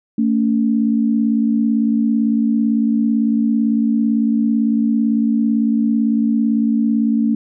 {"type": "tone pair together", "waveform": "sine", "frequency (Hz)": [224.3, 282.2], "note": ["A3", "C#4"], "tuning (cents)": [34, 31], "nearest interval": "major third", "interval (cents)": 397, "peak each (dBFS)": [-14, -19], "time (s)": [0.18, 7.35], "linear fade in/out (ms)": 5, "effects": []}